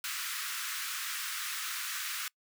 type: high-pass noise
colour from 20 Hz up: pink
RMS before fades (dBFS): -37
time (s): 0.04-2.28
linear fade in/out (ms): 2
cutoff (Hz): 1200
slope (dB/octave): 48
effects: noise-tail reverb RT60 0.1 s tail -25 dB re dry